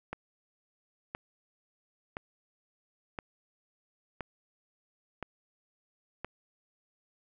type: click train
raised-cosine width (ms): 0.5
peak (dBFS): -21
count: 7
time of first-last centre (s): 0.13-6.246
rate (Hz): 0.981
effects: none